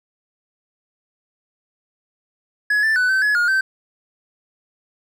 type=tone with pitch steps; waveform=triangle; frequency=1687 / 1767 / 1494 / 1540 / 1693 / 1430 / 1549 Hz; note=G#6 / A6 / F#6 / G6 / G#6 / F6 / G6; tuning=+27 / +7 / +16 / -31 / +33 / +41 / -21 cents; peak=-13 dBFS; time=2.7-3.61 s; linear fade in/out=5 ms; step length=130 ms; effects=none